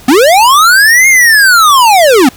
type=linear two-way sweep; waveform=square; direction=up then down; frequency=233.1 to 2163 to 233.1 Hz; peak=-3 dBFS; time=0.08-2.29 s; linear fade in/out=5 ms; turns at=1.08 s; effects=pink hiss -35 dBFS RMS until 2.36 s